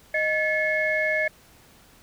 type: tone cluster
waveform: sine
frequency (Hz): 622 / 1725 / 2174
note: D#5 / A6 / C#7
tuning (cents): -1 / -35 / -34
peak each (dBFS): -25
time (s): 0.14-1.28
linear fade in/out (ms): 5
effects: tanh soft clip ceiling -12 dBFS + pink hiss -54 dBFS RMS until 2.02 s